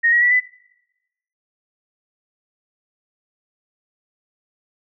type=tone with pitch steps; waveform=sine; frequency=1862 / 1906.6 / 1952.3 / 1999.1 Hz; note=A#6 / A#6 / B6 / B6; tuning=-2 / +39 / -20 / +21 cents; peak=-12 dBFS; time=0.03-0.406 s; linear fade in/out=20 ms; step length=94 ms; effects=noise-tail reverb RT60 1.0 s tail -26 dB re dry